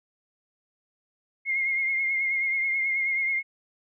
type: tone with vibrato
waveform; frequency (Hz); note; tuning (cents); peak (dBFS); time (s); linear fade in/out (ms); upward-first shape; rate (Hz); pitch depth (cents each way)
sine; 2138; C7; +37; -23; 1.45-3.43; 50; triangle; 9.3; 43
effects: none